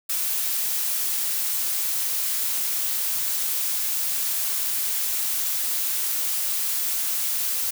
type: noise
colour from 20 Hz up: blue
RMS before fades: -25 dBFS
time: 0.09-7.71 s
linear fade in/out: 10 ms
effects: none